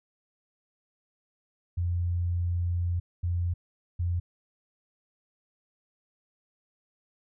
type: tone bursts at uneven times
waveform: sine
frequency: 87.31 Hz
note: F2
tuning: in tune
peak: -25 dBFS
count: 3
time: 1.77-3 / 3.23-3.54 / 3.99-4.2 s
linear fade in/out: 10 ms
effects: none